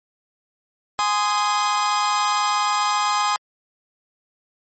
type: chord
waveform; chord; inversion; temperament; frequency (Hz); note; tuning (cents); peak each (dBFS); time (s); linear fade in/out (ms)
40% pulse; Ab major; none; just; 830.6 / 1038.3 / 1245.9; Ab5 / C6 / Eb6; 0 / -14 / +2; -22; 0.99-3.36; 0
effects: MP3 32 kbps